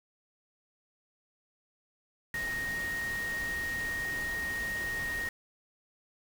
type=tone in noise; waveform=sine; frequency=1864.7 Hz; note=A#6; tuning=in tune; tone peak=-32 dBFS; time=2.34-5.29 s; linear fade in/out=2 ms; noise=pink; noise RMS=-42 dBFS; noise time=2.34-5.29 s; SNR=+7 dB; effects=none